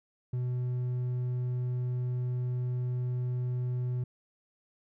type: tone with hard clipping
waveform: sine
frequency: 124.5 Hz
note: B2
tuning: 14 cents sharp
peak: -30 dBFS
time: 0.33-4.04 s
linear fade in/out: 5 ms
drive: 3 dB
effects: none